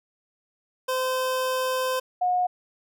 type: tone pair in turn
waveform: 25% pulse / sine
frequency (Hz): 515 / 723.7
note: C5 / F#5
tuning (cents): -28 / -39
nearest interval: tritone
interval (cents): 589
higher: second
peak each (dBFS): -20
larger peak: neither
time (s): 0.88-2 / 2.21-2.47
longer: first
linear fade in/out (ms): 10
effects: none